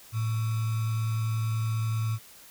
sine tone with sample-and-hold, 111.2 Hz, A2, 19 cents sharp, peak -25 dBFS, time 0.12-2.19 s, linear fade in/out 50 ms, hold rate 1225 Hz, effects white hiss -51 dBFS RMS until 2.5 s

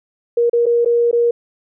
sine tone with dropouts, 472.8 Hz, A#4, 24 cents sharp, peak -11 dBFS, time 0.37-1.31 s, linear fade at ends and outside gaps 5 ms, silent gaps 0.497-0.531 / 0.658-0.664 / 0.848-0.858 / 1.113-1.128 s, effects none

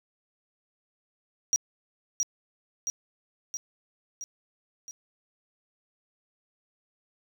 triangle tone with echo, 5740 Hz, F8, 47 cents sharp, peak -18 dBFS, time 1.53-1.56 s, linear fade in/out 0 ms, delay 670 ms, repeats 5, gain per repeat -4 dB, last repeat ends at 4.91 s, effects tanh soft clip ceiling -15 dBFS + 10-bit

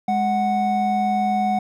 triangle tone pair together, 207.7 / 740 Hz, G#3 / F#5, 0 / 0 cents, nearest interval octave + minor seventh, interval 2200 cents, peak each -21 / -17 dBFS, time 0.08-1.59 s, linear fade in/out 5 ms, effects none

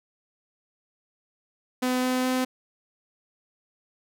sawtooth tone with pitch steps, 252.9 / 254.5 / 256.1 Hz, B3 / C4 / C4, +41 / -48 / -37 cents, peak -19 dBFS, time 1.82-2.45 s, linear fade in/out 10 ms, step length 210 ms, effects none

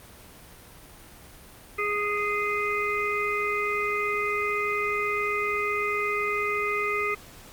harmonic tone, 414 Hz, G#4, 5 cents flat, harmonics 1 / 3 / 5 / 6, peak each -30 / -29 / -29 / -33 dBFS, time 1.78-7.15 s, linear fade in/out 10 ms, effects pink hiss -48 dBFS RMS until 7.52 s + Opus 32 kbps

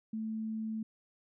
sine tone, 220 Hz, A3, in tune, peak -34 dBFS, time 0.13-0.83 s, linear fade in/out 5 ms, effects none

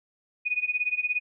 sine tone with tremolo, 2477 Hz, D#7, 8 cents flat, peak -21 dBFS, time 0.45-1.2 s, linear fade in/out 20 ms, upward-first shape sine, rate 17 Hz, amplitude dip 90%, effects none

